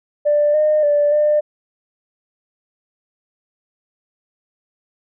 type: tone with pitch steps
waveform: sine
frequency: 590 / 610 / 585 / 599 Hz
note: D5 / D#5 / D5 / D5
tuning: +8 / -34 / -7 / +34 cents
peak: -11 dBFS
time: 0.25-1.41 s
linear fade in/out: 20 ms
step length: 290 ms
effects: tanh soft clip ceiling -7 dBFS